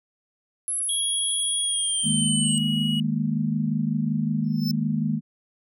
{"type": "exponential sweep", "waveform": "sine", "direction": "down", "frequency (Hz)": [11000, 8372], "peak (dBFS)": -24, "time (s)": [0.68, 2.58], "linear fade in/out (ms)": 0}
{"type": "tone with pitch glide", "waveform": "triangle", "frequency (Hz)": [3322, 2909], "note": ["G#7", "F#7"], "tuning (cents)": [0, -30], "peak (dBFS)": -25, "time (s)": [0.89, 3], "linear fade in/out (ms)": 2, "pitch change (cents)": -230, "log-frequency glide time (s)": [1.63, 2.6]}
{"type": "chord", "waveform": "sine", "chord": "D# suspended fourth", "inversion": "none", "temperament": "equal", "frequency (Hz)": [155.56, 207.7, 233.1], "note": ["D#3", "G#3", "A#3"], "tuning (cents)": [0, 0, 0], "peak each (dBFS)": -26, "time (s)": [2.03, 5.21], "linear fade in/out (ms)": 50}
{"type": "tone with exponential growth", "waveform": "square", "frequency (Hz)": 5280, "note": "E8", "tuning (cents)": 2, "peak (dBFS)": -26, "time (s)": [4.44, 4.71], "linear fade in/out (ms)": 1, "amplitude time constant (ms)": 57}
{"effects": []}